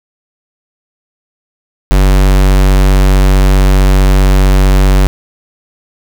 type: tone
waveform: square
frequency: 47.69 Hz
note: G1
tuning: 47 cents flat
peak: -5 dBFS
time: 1.91-5.07 s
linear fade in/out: 0 ms
effects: 7-bit